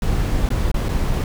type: noise with dropouts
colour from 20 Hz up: brown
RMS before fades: -19 dBFS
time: 0.02-1.24 s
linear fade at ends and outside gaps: 2 ms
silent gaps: 0.49-0.503 / 0.716-0.742 / 0.886-0.89 s
effects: none